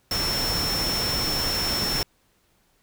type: tone in noise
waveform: sine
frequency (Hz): 5400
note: E8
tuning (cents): +41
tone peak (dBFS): -25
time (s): 0.11-2.03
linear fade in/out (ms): 2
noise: pink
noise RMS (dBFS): -28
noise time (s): 0.11-2.03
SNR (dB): 0
effects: pink hiss -65 dBFS RMS until 2.82 s